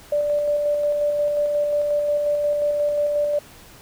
sine tone with tremolo, 587 Hz, D5, 1 cent flat, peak -17 dBFS, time 0.12-3.39 s, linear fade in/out 5 ms, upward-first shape square, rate 5.6 Hz, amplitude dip 25%, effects pink hiss -46 dBFS RMS until 3.81 s

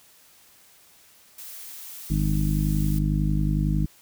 blue noise, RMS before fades -40 dBFS, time 1.38-2.99 s, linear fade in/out 5 ms
harmonic tone, 51 Hz, G#1, 31 cents flat, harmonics 1 / 2 / 3 / 4 / 5 / 6, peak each -24 / -33 / -24 / -29 / -36 / -32 dBFS, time 2.1-3.86 s, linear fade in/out 5 ms
effects white hiss -55 dBFS RMS until 4.01 s

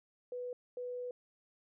sine tone bursts at uneven times, 493.9 Hz, B4, in tune, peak -38 dBFS, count 2, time 0.32-0.53 / 0.77-1.11 s, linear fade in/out 2 ms, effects none

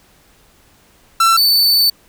45% pulse tone pair in turn, 1342 / 4514 Hz, E6 / C#8, +31 / +31 cents, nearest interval octave + major sixth, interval 2100 cents, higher second, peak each -9 dBFS, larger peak neither, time 1.2-1.37 / 1.37-1.9 s, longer second, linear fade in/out 5 ms, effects pink hiss -51 dBFS RMS until 2.08 s

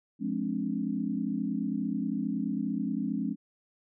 sine chord, D half-diminished seventh, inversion first, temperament just, 176.2 / 211.4 / 264.3 / 293.7 Hz, F3 / Ab3 / C4 / D4, +16 / +31 / +18 / 0 cents, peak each -36 / -32 / -33 / -36 dBFS, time 0.19-3.36 s, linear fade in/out 50 ms, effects none

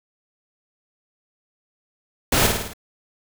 pink noise with echo, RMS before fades -18 dBFS, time 2.32-2.47 s, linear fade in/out 5 ms, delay 53 ms, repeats 5, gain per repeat -4 dB, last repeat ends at 2.735 s, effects none

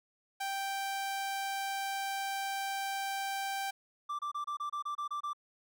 sawtooth tone, 784 Hz, G5, in tune, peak -30 dBFS, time 0.4-3.71 s, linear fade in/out 10 ms
triangle tone bursts, 1174.7 Hz, D6, in tune, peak -32 dBFS, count 10, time 4.09-5.333 s, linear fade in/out 10 ms, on 100 ms, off 27 ms
effects none

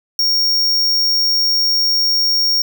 square tone, 5550 Hz, F8, 12 cents flat, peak -13 dBFS, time 0.19-2.62 s, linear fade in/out 2 ms, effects none

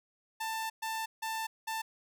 sawtooth tone bursts at uneven times, 889 Hz, A5, 18 cents sharp, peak -30 dBFS, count 4, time 0.4-0.7 / 0.82-1.06 / 1.22-1.47 / 1.67-1.82 s, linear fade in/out 10 ms, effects none

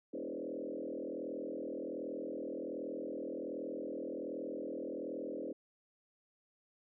sine tone with frequency modulation, 407.3 Hz, G#4, 34 cents flat, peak -38 dBFS, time 0.13-5.53 s, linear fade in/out 10 ms, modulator 41.3 Hz, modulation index 3.7, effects none

